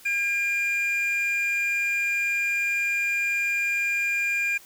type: tone pair together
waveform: triangle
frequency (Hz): 1621.9 / 2400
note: G#6 / D7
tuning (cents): -41 / +37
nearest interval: perfect fifth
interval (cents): 678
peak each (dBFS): -29 / -21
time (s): 0.05-4.58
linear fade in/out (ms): 10
effects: tanh soft clip ceiling -14 dBFS + white hiss -50 dBFS RMS until 4.65 s